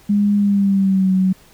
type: tone with pitch glide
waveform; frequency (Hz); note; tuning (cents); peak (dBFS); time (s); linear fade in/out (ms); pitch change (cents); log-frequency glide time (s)
sine; 204.6 to 187.62; G#3 to F#3; -26 to +24; -12; 0.09-1.33; 10; -150; 0.36-1.12
effects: pink hiss -49 dBFS RMS until 1.53 s